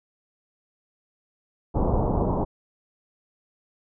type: low-pass noise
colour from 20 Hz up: pink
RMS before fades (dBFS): -23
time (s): 1.74-2.45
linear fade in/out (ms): 20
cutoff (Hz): 1000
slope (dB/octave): 48
effects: none